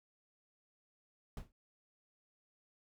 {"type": "noise with exponential decay", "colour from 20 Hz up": "brown", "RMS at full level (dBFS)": -38, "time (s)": [1.37, 1.52], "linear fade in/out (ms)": 2, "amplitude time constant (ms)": 31, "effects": []}